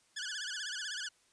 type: tone with vibrato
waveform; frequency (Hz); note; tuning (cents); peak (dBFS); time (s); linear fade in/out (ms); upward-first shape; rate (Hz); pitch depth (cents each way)
15% pulse; 1589; G6; +23; -31; 0.16-1.09; 10; sine; 16; 160
effects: white hiss -69 dBFS RMS until 1.32 s + resampled to 22050 Hz